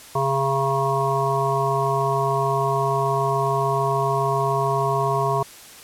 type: harmonic tone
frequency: 136.4 Hz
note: C#3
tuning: 28 cents flat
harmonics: 1 / 3 / 5 / 7 / 8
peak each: -25 / -25 / -25 / -25 / -25 dBFS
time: 0.15-5.43 s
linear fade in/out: 5 ms
effects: white hiss -43 dBFS RMS until 5.83 s + low-pass 12000 Hz 12 dB/octave